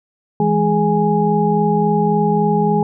sine tone cluster, 165 / 208.6 / 416.9 / 830 Hz, E3 / G#3 / G#4 / G#5, +2 / +8 / +7 / -1 cents, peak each -18 dBFS, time 0.4-2.83 s, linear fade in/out 2 ms, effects none

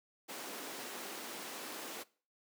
pink high-pass noise, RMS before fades -45 dBFS, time 0.28-2.04 s, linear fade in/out 20 ms, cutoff 250 Hz, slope 24 dB/octave, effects noise-tail reverb RT60 0.4 s tail -21 dB re dry

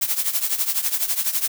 blue noise with tremolo, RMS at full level -19 dBFS, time 0.01-1.48 s, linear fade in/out 10 ms, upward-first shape triangle, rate 12 Hz, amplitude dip 85%, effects none

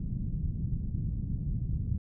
white low-pass noise, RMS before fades -32 dBFS, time 0-1.98 s, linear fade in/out 5 ms, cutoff 160 Hz, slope 24 dB/octave, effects none

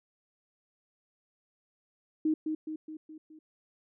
sine tone with echo, 312 Hz, D#4, 5 cents sharp, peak -24 dBFS, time 2.25-2.34 s, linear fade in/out 5 ms, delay 210 ms, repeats 5, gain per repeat -5 dB, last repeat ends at 3.39 s, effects none

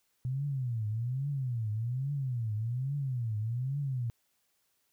sine tone with vibrato, 123.4 Hz, B2, 1 cent flat, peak -30 dBFS, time 0.25-4.1 s, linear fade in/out 0 ms, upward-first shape triangle, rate 1.2 Hz, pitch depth 290 cents each way, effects white hiss -75 dBFS RMS until 4.92 s

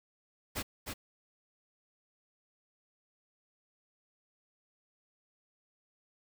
pink noise with echo, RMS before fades -36 dBFS, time 0.55-0.63 s, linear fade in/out 20 ms, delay 310 ms, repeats 1, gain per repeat -4 dB, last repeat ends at 0.94 s, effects none

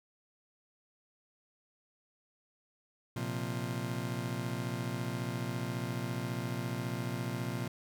30% pulse chord, Bb suspended second, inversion none, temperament just, 116.54 / 131.11 / 174.81 Hz, Bb2 / C3 / F3, 0 / +4 / +2 cents, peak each -35 / -36 / -38 dBFS, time 3.16-7.68 s, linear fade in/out 5 ms, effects none

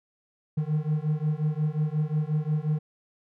triangle beating tone pair, 150 / 155.6 Hz, D3 / D#3, +37 / 0 cents, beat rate 5.6 Hz, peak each -25 dBFS, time 0.57-2.79 s, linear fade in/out 10 ms, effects none

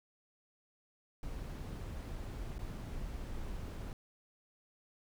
brown noise with dropouts, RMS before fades -42 dBFS, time 1.23-3.93 s, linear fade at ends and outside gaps 1 ms, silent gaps 2.582-2.591 s, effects none

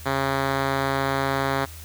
5% pulse tone with low-pass filter, 136.3 Hz, C#3, 29 cents flat, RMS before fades -24 dBFS, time 0.05-1.66 s, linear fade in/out 20 ms, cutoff 3400 Hz, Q 0.75, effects added 80 Hz sine -39 dBFS peak until 1.84 s + white hiss -44 dBFS RMS until 1.84 s

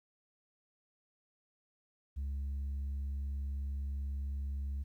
sine tone, 69.3 Hz, C#2, in tune, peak -32 dBFS, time 2.16-4.84 s, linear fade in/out 20 ms, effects tanh soft clip ceiling -34 dBFS + 12-bit

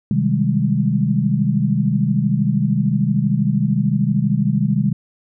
sine chord, Ab major seventh, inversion first, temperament just, 129.78 / 155.74 / 194.67 / 207.7 Hz, C3 / Eb3 / G3 / Ab3, -14 / +2 / -12 / 0 cents, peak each -20 dBFS, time 0.11-4.93 s, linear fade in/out 2 ms, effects none

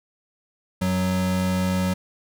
square tone pair together, 91.65 / 185 Hz, F#2 / F#3, -16 / 0 cents, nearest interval octave, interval 1216 cents, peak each -28 / -22 dBFS, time 0.81-1.94 s, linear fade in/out 10 ms, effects none

